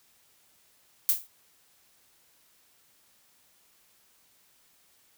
violet noise with exponential decay, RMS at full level -19 dBFS, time 1.09-1.27 s, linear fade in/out 0 ms, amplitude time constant 39 ms, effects white hiss -64 dBFS RMS until 5.17 s

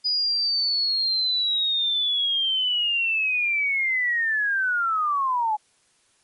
sine linear sweep, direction down, 4958 to 830.6 Hz, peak -20 dBFS, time 0.04-5.57 s, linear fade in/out 20 ms, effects white hiss -63 dBFS RMS until 6.23 s + MP3 48 kbps

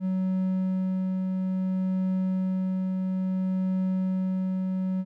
triangle tone with tremolo, 187.1 Hz, F#3, 20 cents sharp, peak -21 dBFS, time 0-5.05 s, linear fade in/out 50 ms, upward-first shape triangle, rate 0.59 Hz, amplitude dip 25%, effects none

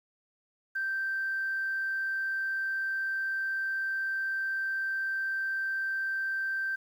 sine tone, 1564 Hz, G6, 4 cents flat, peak -28 dBFS, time 0.75-6.76 s, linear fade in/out 10 ms, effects tanh soft clip ceiling -24 dBFS + 10-bit

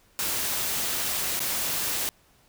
white noise with dropouts, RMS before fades -28 dBFS, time 0.19-2.09 s, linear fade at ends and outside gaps 0 ms, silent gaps 1.393-1.403 s, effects pink hiss -61 dBFS RMS until 2.48 s

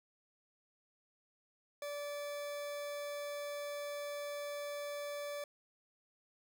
40% pulse tone, 580 Hz, D5, 22 cents flat, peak -39 dBFS, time 1.82-5.44 s, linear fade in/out 2 ms, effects none

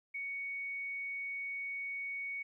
sine tone, 2230 Hz, C#7, 10 cents sharp, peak -37 dBFS, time 0.14-2.43 s, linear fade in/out 10 ms, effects 13-bit

